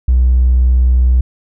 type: tone with tanh clipping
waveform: triangle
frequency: 62.4 Hz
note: B1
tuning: 19 cents sharp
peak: -6 dBFS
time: 0.08-1.21 s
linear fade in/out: 5 ms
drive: 1 dB
effects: none